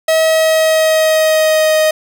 45% pulse tone with pitch glide, 640 to 624.3 Hz, D#5 to D#5, +49 to +6 cents, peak -9 dBFS, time 0.08-1.91 s, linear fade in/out 5 ms, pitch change -43 cents, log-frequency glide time 0.23-1.78 s, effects none

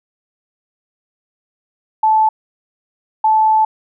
sine tone pair in turn, 872 / 872 Hz, A5 / A5, -16 / -16 cents, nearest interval unison, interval 0 cents, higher neither, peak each -9 dBFS, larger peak neither, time 2.03-2.29 / 3.24-3.65 s, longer second, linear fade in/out 5 ms, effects none

